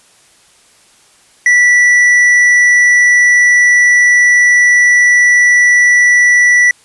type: tone with tanh clipping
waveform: triangle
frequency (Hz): 1959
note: B6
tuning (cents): -15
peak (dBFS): -6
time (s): 1.46-6.71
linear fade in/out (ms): 2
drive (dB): 10
effects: white hiss -47 dBFS RMS until 6.84 s + resampled to 24000 Hz